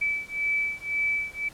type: beating tone pair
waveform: sine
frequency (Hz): 2306 / 2307.9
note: D7 / D7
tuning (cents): -32 / -31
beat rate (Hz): 1.9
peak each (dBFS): -28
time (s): 0.01-1.49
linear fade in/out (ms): 10
effects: pink hiss -50 dBFS RMS until 1.53 s + low-pass 12000 Hz 12 dB/octave